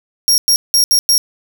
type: tone bursts at uneven times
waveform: sawtooth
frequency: 5588 Hz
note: F8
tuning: in tune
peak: -6 dBFS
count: 5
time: 0.28-0.38 / 0.48-0.56 / 0.74-0.84 / 0.91-0.99 / 1.09-1.18 s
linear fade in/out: 0 ms
effects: none